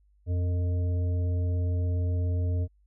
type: harmonic tone with a mistuned harmonic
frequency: 88.3 Hz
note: F2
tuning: 20 cents sharp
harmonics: 1 / 3 / 5 / 7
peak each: -24 / -40 / -42 / -45 dBFS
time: 0.26-2.68 s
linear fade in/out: 50 ms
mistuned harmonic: 5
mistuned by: +26 cents
effects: added 50 Hz sine -60 dBFS peak until 2.86 s